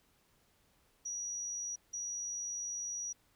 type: tone bursts at uneven times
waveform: sine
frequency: 5800 Hz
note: F#8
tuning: 35 cents flat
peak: -37 dBFS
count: 2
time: 1.05-1.76 / 1.93-3.13 s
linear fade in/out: 10 ms
effects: pink hiss -71 dBFS RMS until 3.35 s